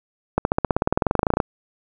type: accelerating click train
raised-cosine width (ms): 1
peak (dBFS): -3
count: 22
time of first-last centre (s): 0.38-1.402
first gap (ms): 71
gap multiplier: 0.96
effects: none